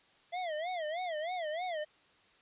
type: tone with vibrato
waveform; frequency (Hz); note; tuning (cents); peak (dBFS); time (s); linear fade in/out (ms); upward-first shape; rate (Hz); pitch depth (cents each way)
square; 668; E5; +23; -35; 0.32-1.85; 20; sine; 3.2; 180
effects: white hiss -65 dBFS RMS until 2.41 s + resampled to 8000 Hz